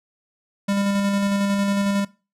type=tone with tremolo; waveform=square; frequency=199.7 Hz; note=G3; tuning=32 cents sharp; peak=-19 dBFS; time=0.68-2.05 s; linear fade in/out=10 ms; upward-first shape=square; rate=11 Hz; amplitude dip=25%; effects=noise-tail reverb RT60 0.3 s tail -19 dB re dry + low-pass 11000 Hz 12 dB/octave